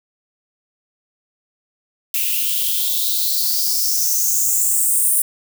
violet noise with high-pass filter sweep, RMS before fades -18 dBFS, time 2.14-5.22 s, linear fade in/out 2 ms, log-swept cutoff 2500 to 9700 Hz, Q 5.8, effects none

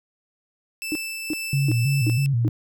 sawtooth tone with tremolo, 2643 Hz, E7, 4 cents sharp, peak -24 dBFS, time 0.82-2.26 s, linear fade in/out 0 ms, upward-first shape triangle, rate 2 Hz, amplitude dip 30%
sine tone bursts, 308.3 Hz, D#4, 16 cents flat, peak -22 dBFS, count 5, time 0.92-2.48 s, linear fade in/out 0 ms, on 32 ms, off 350 ms
sine tone with vibrato, 127.6 Hz, C3, 43 cents flat, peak -18 dBFS, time 1.53-2.49 s, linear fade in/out 2 ms, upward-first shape square, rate 3.1 Hz, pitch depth 140 cents each way
effects none

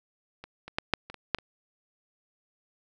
clicks, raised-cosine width 0.3 ms, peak -26 / -25 / -11 / -6 / -25 / -27 / -8 / -27 dBFS, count 8, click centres 0.44 / 0.68 / 0.785 / 0.937 / 1.1 / 1.143 / 1.347 / 1.386 s, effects none

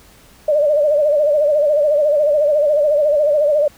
sine tone with vibrato, 593 Hz, D5, 17 cents sharp, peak -11 dBFS, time 0.48-3.68 s, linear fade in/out 5 ms, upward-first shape sine, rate 14 Hz, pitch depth 77 cents each way, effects pink hiss -47 dBFS RMS until 3.77 s

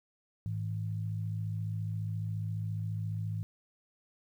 sine tone pair together, 106.1 / 160.59 Hz, G#2 / E3, +38 / -45 cents, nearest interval perfect fifth, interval 717 cents, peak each -33 / -39 dBFS, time 0.46-3.43 s, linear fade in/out 0 ms, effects 11-bit

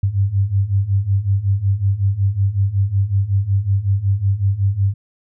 sine beating tone pair, 95.5 / 100.9 Hz, G2 / G#2, -45 / -49 cents, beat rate 5.4 Hz, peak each -19 / -16 dBFS, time 0.03-4.94 s, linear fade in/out 5 ms, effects none

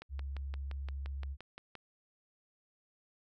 click train, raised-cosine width 0.3 ms, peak -30 dBFS, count 11, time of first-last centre 0.02-1.753 s, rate 5.77 Hz
sine tone with vibrato, 68.7 Hz, C#2, 15 cents flat, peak -37 dBFS, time 0.09-1.37 s, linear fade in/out 50 ms, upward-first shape sine, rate 14 Hz, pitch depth 12 cents each way
effects none

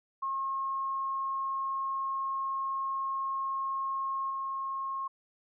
sine tone with level steps, 1079 Hz, C#6, 47 cents flat, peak -30 / -32 dBFS, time 0.22-5.08 s, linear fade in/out 10 ms, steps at 4.3 s, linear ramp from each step 5 ms, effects none

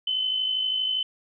sine tone with amplitude modulation, 3040 Hz, F#7, 46 cents sharp, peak -21 dBFS, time 0.07-1.03 s, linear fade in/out 5 ms, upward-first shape sine, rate 52.5 Hz, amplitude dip 45%, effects none

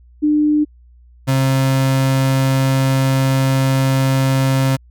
sine / 35% pulse tone pair in turn, 300 / 133.63 Hz, D4 / C3, +37 / +37 cents, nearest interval octave + major second, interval 1400 cents, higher first, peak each -11 dBFS, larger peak neither, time 0.22-0.65 / 1.27-4.77 s, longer second, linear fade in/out 20 ms, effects added 60 Hz sine -43 dBFS peak until 4.9 s

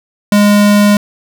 square tone, 205.9 Hz, G#3, 15 cents flat, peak -6 dBFS, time 0.32-0.97 s, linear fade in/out 2 ms, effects none

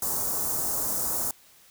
white band-stop noise, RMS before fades -28 dBFS, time 0.02-1.31 s, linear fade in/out 2 ms, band 1200 to 6300 Hz, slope 24 dB/octave, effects white hiss -56 dBFS RMS until 1.7 s

